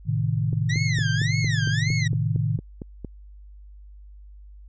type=chord; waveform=sine; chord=A diminished; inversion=none; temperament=equal; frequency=110 / 130.81 / 155.56 Hz; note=A2 / C3 / Eb3; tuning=0 / 0 / 0 cents; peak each=-24 / -27 / -25 dBFS; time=0.05-2.6 s; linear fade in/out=50 ms
type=click train; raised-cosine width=3 ms; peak=-20 dBFS; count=12; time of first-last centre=0.53-3.047 s; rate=4.37 Hz
type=tone with vibrato; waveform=sawtooth; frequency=1853 Hz; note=A#6; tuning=11 cents flat; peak=-23 dBFS; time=0.69-2.08 s; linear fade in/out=10 ms; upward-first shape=sine; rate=1.8 Hz; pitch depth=290 cents each way
effects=added 50 Hz sine -42 dBFS peak until 4.68 s + resampled to 16000 Hz